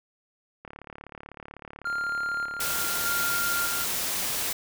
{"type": "click train", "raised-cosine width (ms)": 0.5, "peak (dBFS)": -26, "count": 94, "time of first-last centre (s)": [0.65, 3.233], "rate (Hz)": 36}
{"type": "tone with tremolo", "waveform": "triangle", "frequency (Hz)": 1396.9, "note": "F6", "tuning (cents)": 0, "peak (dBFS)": -25, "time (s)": [1.85, 3.84], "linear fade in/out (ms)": 5, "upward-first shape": "square", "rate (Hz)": 0.83, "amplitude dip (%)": 45}
{"type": "noise", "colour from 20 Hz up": "white", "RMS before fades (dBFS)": -29, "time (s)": [2.6, 4.53], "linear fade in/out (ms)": 5}
{"effects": []}